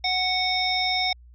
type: harmonic tone with a mistuned harmonic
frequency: 740 Hz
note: F#5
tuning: in tune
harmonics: 1 / 3 / 5 / 7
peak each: -27 / -27 / -27 / -27 dBFS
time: 0.04-1.13 s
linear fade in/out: 5 ms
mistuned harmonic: 7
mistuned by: +55 cents
effects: added 60 Hz sine -46 dBFS peak until 1.34 s